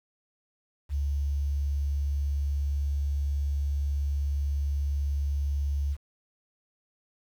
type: tone with quantisation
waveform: sine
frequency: 70.9 Hz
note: C#2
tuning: 40 cents sharp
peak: -25 dBFS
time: 0.89-5.97 s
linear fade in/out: 50 ms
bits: 9
effects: none